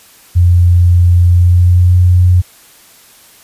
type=tone with pitch glide; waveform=sine; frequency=87.8 to 89.7 Hz; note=F2 to F2; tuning=+10 to +47 cents; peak=-4 dBFS; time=0.35-2.42 s; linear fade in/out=20 ms; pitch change=+37 cents; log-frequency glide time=1.29-1.99 s; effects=white hiss -42 dBFS RMS until 3.43 s + resampled to 32000 Hz